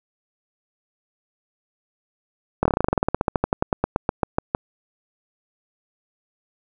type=slowing click train; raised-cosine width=1 ms; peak=-4 dBFS; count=27; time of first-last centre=2.63-4.549 s; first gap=24 ms; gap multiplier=1.08; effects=none